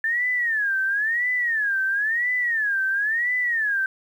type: tone with vibrato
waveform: sine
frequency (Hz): 1760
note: A6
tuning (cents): 0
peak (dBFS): -20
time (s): 0.04-3.86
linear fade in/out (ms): 2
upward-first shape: sine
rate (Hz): 0.98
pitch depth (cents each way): 220
effects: 9-bit